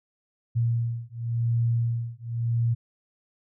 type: beating tone pair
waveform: sine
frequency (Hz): 116.54 / 117.46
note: A#2 / A#2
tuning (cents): 0 / +14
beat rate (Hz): 0.92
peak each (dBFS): -26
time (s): 0.55-2.75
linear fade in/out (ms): 20
effects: none